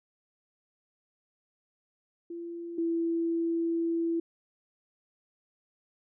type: tone pair in turn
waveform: sine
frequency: 340.3 / 333.5 Hz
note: F4 / E4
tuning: -45 / +20 cents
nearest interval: unison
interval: 35 cents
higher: first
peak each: -36 / -26 dBFS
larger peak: second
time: 2.3-2.78 / 2.78-4.2 s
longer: second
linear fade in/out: 5 ms
effects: none